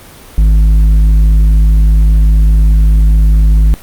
triangle tone with tanh clipping, 52.4 Hz, G#1, 16 cents sharp, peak -5 dBFS, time 0.38-3.74 s, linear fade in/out 0 ms, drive 11 dB, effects pink hiss -35 dBFS RMS until 3.82 s + Opus 32 kbps

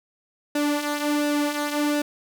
sawtooth tone with flanger, 293.7 Hz, D4, in tune, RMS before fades -24 dBFS, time 0.55-2.02 s, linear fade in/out 5 ms, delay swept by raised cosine 0.91 to 3.81 ms, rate 1.4 Hz, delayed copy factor -0.55, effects none

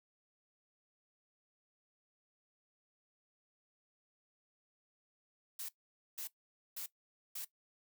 blue noise bursts, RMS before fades -43 dBFS, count 4, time 5.59-7.448 s, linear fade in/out 5 ms, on 97 ms, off 490 ms, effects noise-tail reverb RT60 0.1 s tail -17 dB re dry

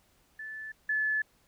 sine tone pair in turn, 1747 / 1727.9 Hz, A6 / A6, -13 / -32 cents, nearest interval unison, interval 19 cents, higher first, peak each -38 / -26 dBFS, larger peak second, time 0.39-0.72 / 0.89-1.22 s, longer neither, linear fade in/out 5 ms, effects pink hiss -67 dBFS RMS until 1.47 s

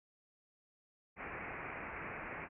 white low-pass noise, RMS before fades -45 dBFS, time 1.16-2.49 s, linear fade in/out 50 ms, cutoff 2500 Hz, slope 96 dB/octave, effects none

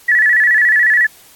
sine tone with vibrato, 1825 Hz, A#6, 37 cents flat, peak -8 dBFS, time 0.08-1.07 s, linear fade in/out 10 ms, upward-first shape square, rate 14 Hz, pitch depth 91 cents each way, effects white hiss -44 dBFS RMS until 1.35 s + AAC 64 kbps

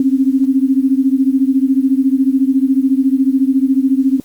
sine beating tone pair, 261.9 / 275.9 Hz, C4 / C#4, +2 / -8 cents, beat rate 14 Hz, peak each -12 / -14 dBFS, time 0-4.2 s, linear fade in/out 2 ms, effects white hiss -49 dBFS RMS until 4.24 s + Opus 48 kbps

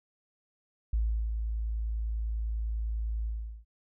sine tone with ADSR envelope, 55 Hz, A1, in tune, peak -24 dBFS, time 0.93-3.65 s, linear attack 5 ms, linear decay 360 ms, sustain -5 dB, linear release 400 ms, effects none

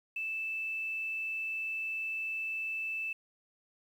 sine tone, 2637 Hz, E7, in tune, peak -33 dBFS, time 0.16-3.13 s, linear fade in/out 5 ms, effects 10-bit

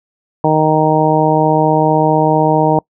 harmonic tone, 155.56 Hz, D#3, in tune, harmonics 1 / 2 / 3 / 4 / 5 / 6, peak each -16 / -16 / -16 / -16 / -16 / -16 dBFS, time 0.44-2.79 s, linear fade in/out 2 ms, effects noise-tail reverb RT60 0.1 s tail -26 dB re dry

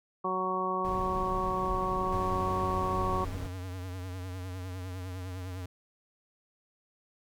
harmonic tone, 186 Hz, F#3, 9 cents sharp, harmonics 1 / 2 / 3 / 4 / 5 / 6, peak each -39 / -35 / -39 / -38 / -37 / -31 dBFS, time 0.24-3.25 s, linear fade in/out 10 ms
brown noise, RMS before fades -38 dBFS, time 0.84-3.48 s, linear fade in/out 10 ms
square tone with vibrato, 91.9 Hz, F#2, 11 cents flat, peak -37 dBFS, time 2.12-5.66 s, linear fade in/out 5 ms, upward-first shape triangle, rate 9.9 Hz, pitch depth 69 cents each way
effects none

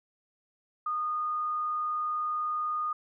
sine tone, 1228 Hz, D#6, 23 cents flat, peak -28 dBFS, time 0.86-2.93 s, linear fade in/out 5 ms, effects none

